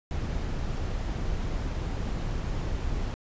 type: noise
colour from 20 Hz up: brown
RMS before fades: -30 dBFS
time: 0.11-3.14 s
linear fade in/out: 0 ms
effects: resampled to 16000 Hz